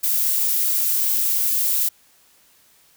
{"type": "noise", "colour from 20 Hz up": "violet", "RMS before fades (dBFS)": -20, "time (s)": [0.03, 1.89], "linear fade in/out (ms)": 10, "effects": ["white hiss -56 dBFS RMS until 2.96 s"]}